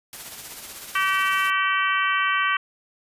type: noise with tremolo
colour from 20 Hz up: white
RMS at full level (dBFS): -36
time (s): 0.13-1.5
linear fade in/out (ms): 0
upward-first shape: sine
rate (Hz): 16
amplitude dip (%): 40
type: harmonic tone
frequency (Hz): 383.9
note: G4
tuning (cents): -36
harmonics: 3 / 4 / 5 / 6 / 7 / 8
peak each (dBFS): -23 / -25 / -27 / -29 / -30 / -31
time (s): 0.95-2.57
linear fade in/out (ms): 5
effects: resampled to 32000 Hz